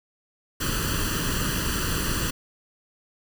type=noise with comb filter; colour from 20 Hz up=pink; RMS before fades=-26 dBFS; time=0.6-2.31 s; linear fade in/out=10 ms; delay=0.67 ms; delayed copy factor=+0.8; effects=none